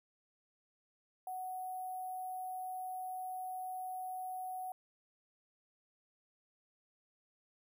sine tone with sample-and-hold, 743 Hz, F#5, 7 cents sharp, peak -39 dBFS, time 1.27-4.72 s, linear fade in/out 2 ms, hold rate 11025 Hz, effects none

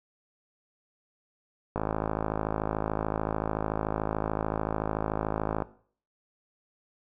click train, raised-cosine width 1 ms, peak -14 dBFS, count 208, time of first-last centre 1.76-5.622 s, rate 53.6 Hz, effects noise-tail reverb RT60 0.5 s tail -17 dB re dry

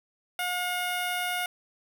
10% pulse tone with notch filter, 718 Hz, F5, 48 cents sharp, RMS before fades -30 dBFS, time 0.39-1.46 s, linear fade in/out 2 ms, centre 4500 Hz, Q 1.8, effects none

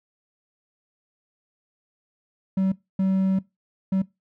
triangle tone bursts at uneven times, 190.8 Hz, G3, 47 cents flat, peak -17 dBFS, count 3, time 2.57-2.72 / 2.99-3.39 / 3.92-4.02 s, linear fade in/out 5 ms, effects noise-tail reverb RT60 0.2 s tail -20 dB re dry

